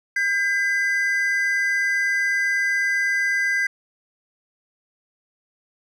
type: tone pair together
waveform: triangle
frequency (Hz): 1603 / 2013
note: G6 / B6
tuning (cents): +38 / +33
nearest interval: major third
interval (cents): 395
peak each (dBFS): -20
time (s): 0.16-3.67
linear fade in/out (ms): 5
effects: none